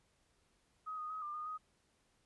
sine tone with pitch steps, 1263 / 1237 / 1267 / 1195 / 1226 / 1253 Hz, D#6 / D#6 / D#6 / D6 / D#6 / D#6, +26 / -10 / +31 / +30 / -26 / +12 cents, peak -40 dBFS, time 0.86-1.58 s, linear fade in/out 20 ms, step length 120 ms, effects pink hiss -75 dBFS RMS until 2.25 s + resampled to 24000 Hz

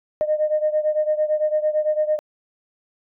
sine beating tone pair, 609 / 617.9 Hz, D#5 / D#5, -37 / -12 cents, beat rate 8.9 Hz, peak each -19 / -22 dBFS, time 0.21-2.19 s, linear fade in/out 0 ms, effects tanh soft clip ceiling -10 dBFS

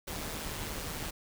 pink noise with amplitude modulation, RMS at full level -36 dBFS, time 0.07-1.11 s, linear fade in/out 10 ms, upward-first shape sine, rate 154 Hz, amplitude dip 50%, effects none

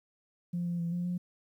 sine tone with pitch steps, 174.2 / 173 / 169.4 / 175.7 / 177.9 Hz, F3 / F3 / E3 / F3 / F3, -4 / -16 / +48 / +11 / +32 cents, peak -29 dBFS, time 0.53-1.18 s, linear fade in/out 10 ms, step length 130 ms, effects tanh soft clip ceiling -26 dBFS + 11-bit

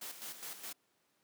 white noise with tremolo, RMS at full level -44 dBFS, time 0.01-0.73 s, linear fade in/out 10 ms, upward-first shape square, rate 4.8 Hz, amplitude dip 60%, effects pink hiss -75 dBFS RMS until 1.23 s + high-pass 200 Hz 12 dB/octave

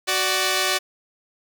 5% pulse tone pair together, 373.5 / 588 Hz, F#4 / D5, +16 / +2 cents, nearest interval minor sixth, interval 786 cents, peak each -11 dBFS, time 0.07-0.79 s, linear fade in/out 20 ms, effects none

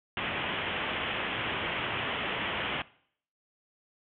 white low-pass noise, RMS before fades -33 dBFS, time 0.17-2.82 s, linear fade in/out 2 ms, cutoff 3300 Hz, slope 96 dB/octave, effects noise-tail reverb RT60 0.6 s tail -20 dB re dry + high-pass 60 Hz 12 dB/octave

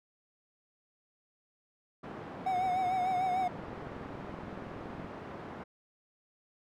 pink band-pass noise, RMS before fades -44 dBFS, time 2.03-5.64 s, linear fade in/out 10 ms, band 140 to 1300 Hz, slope 12 dB/octave
triangle tone with vibrato, 740 Hz, F#5, in tune, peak -26 dBFS, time 2.46-3.48 s, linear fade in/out 5 ms, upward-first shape triangle, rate 6.7 Hz, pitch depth 62 cents each way
click train, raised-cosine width 2 ms, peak -31 dBFS, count 32, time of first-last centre 3.59-5.045 s, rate 21.3 Hz
effects none

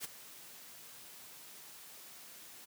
white noise with ADSR envelope, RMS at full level -39 dBFS, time 0-2.66 s, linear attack 45 ms, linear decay 15 ms, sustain -14 dB, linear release 22 ms, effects high-pass 100 Hz 12 dB/octave

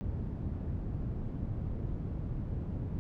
white low-pass noise, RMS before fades -36 dBFS, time 0.01-2.99 s, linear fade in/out 0 ms, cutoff 140 Hz, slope 12 dB/octave, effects none

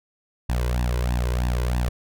sawtooth tone with flanger, 60.8 Hz, B1, 26 cents flat, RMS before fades -23 dBFS, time 0.49-1.89 s, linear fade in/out 5 ms, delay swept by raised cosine 1.1 to 2.04 ms, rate 3.1 Hz, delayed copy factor +0.85, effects none

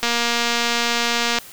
click train, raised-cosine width 0.2 ms, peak -3 dBFS, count 321, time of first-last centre 0.03-1.386 s, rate 236 Hz, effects white hiss -41 dBFS RMS until 1.52 s

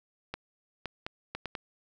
clicks, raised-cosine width 0.3 ms, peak -19 dBFS, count 6, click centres 0.34 / 0.857 / 1.065 / 1.35 / 1.457 / 1.552 s, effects none

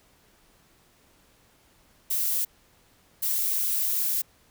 violet noise bursts at uneven times, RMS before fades -26 dBFS, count 2, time 2.1-2.45 / 3.22-4.22 s, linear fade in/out 10 ms, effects pink hiss -61 dBFS RMS until 4.5 s

